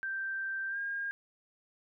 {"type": "tone with pitch glide", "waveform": "sine", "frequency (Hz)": [1568, 1616.7], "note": ["G6", "G#6"], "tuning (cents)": [0, -47], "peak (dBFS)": -33, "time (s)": [0.03, 1.11], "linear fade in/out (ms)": 0, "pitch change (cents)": 53, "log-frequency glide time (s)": [0.69, 0.78], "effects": []}